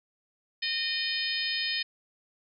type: harmonic tone with a mistuned harmonic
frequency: 613 Hz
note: D#5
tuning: 26 cents flat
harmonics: 3 / 4 / 5 / 6 / 7 / 8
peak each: -35 / -35 / -35 / -35 / -35 / -35 dBFS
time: 0.62-1.83 s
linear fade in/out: 10 ms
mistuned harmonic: 8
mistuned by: +47 cents
effects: none